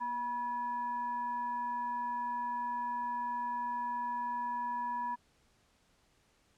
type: tone with frequency modulation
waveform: sine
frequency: 972 Hz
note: B5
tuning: 28 cents flat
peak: -33 dBFS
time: 0-5.16 s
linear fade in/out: 20 ms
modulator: 733 Hz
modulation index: 0.34
effects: pink hiss -70 dBFS RMS until 6.57 s + low-pass 9000 Hz 12 dB/octave